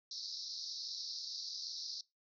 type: band-pass noise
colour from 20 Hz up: white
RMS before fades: -44 dBFS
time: 0.11-2.01 s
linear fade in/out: 2 ms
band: 4000 to 5600 Hz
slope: 96 dB/octave
effects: noise-tail reverb RT60 0.2 s tail -21 dB re dry